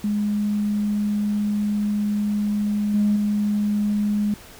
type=tone with level steps; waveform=sine; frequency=207.7 Hz; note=G#3; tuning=in tune; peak=-19 / -15 / -18 dBFS; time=0.04-4.34 s; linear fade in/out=2 ms; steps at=2.94 / 3.16 s; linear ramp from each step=2 ms; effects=tanh soft clip ceiling -11 dBFS + pink hiss -44 dBFS RMS until 4.59 s